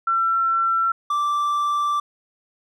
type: tone pair in turn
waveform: sine / triangle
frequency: 1349 / 1171.5 Hz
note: E6 / D6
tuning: +40 / -5 cents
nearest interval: major second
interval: 245 cents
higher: first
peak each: -17 dBFS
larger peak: neither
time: 0.07-0.92 / 1.1-2 s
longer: second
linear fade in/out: 5 ms
effects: none